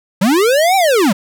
square linear two-way sweep, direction up then down, 171.6 to 792 to 171.6 Hz, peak -10 dBFS, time 0.21-1.13 s, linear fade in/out 10 ms, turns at 0.76 s, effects none

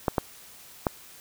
clicks, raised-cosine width 1 ms, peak -8 dBFS, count 3, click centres 0.082 / 0.182 / 0.868 s, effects white hiss -49 dBFS RMS until 1.2 s

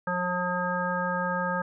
harmonic tone, 179.4 Hz, F3, 47 cents sharp, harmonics 1 / 3 / 5 / 7 / 9, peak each -32 / -32 / -32 / -32 / -32 dBFS, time 0.07-1.62 s, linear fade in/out 5 ms, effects none

